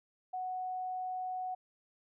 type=tone; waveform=sine; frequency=740 Hz; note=F#5; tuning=in tune; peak=-35 dBFS; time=0.33-1.55 s; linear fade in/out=10 ms; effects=none